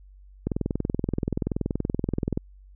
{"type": "click train", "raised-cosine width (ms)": 3, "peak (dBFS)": -12, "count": 41, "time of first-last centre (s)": [0.47, 2.375], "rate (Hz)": 21, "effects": ["added 48 Hz sine -47 dBFS peak until 2.75 s"]}